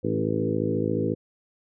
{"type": "harmonic tone with a mistuned harmonic", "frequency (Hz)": 54.2, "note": "A1", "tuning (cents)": -25, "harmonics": [2, 3, 4, 5, 6, 7, 8, 9], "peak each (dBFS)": [-31, -31, -31, -31, -31, -31, -31, -31], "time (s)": [0.03, 1.15], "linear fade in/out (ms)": 20, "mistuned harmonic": 6, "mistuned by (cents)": -19, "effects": []}